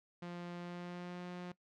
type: tone with pitch glide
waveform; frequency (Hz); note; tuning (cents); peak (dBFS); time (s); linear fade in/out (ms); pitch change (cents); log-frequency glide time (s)
sawtooth; 174.61 to 178.28; F3 to F3; 0 to +36; -39; 0.22-1.52; 5; +36; 0.56-1.25
effects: noise-tail reverb RT60 0.1 s tail -20 dB re dry + low-pass 4000 Hz 12 dB/octave